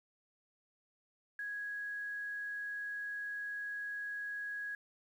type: tone with quantisation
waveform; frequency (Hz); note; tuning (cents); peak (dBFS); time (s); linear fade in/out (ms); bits
sine; 1661.2; G#6; 0; -38; 1.39-4.75; 2; 11
effects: none